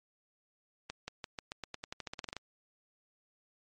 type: accelerating click train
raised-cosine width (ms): 0.2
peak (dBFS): -22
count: 17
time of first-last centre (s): 0.9-2.366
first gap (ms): 180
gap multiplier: 0.9
effects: MP3 48 kbps